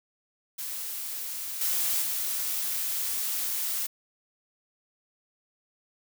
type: noise with level steps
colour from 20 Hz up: blue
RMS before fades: -35 / -27 / -30 dBFS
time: 0.58-3.87 s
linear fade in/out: 10 ms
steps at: 1.61 / 2.02 s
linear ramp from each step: 2 ms
effects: none